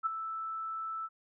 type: tone with ADSR envelope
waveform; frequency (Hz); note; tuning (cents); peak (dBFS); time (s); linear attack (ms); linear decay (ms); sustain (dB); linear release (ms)
sine; 1318.5; E6; 0; -25; 0.03-1.09; 32; 12; -10; 41
effects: none